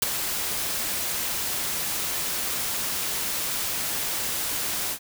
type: noise with ADSR envelope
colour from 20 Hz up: white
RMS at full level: -19 dBFS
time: 0.02-4.99 s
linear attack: 5 ms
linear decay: 18 ms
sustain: -9 dB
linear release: 76 ms
effects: none